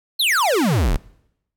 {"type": "exponential sweep", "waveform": "square", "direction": "down", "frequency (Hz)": [4390, 30.87], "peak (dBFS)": -16, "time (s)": [0.19, 0.97], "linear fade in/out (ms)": 10, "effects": ["noise-tail reverb RT60 0.8 s tail -22 dB re dry"]}